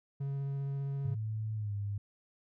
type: tone with vibrato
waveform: triangle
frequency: 138.59 Hz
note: C#3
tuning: in tune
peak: -31 dBFS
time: 0.2-1.15 s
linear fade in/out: 10 ms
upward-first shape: triangle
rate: 15 Hz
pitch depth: 11 cents each way
type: tone with pitch glide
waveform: sine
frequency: 108.9 to 101.61 Hz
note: A2 to G#2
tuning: -17 to -37 cents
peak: -33 dBFS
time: 1.05-1.98 s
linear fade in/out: 5 ms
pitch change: -120 cents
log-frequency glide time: 1.55-1.73 s
effects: none